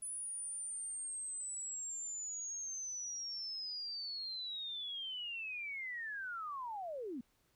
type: linear sweep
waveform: sine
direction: down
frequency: 9956 to 220.3 Hz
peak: -40 dBFS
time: 0.02-7.21 s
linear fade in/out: 5 ms
effects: pink hiss -75 dBFS RMS until 7.55 s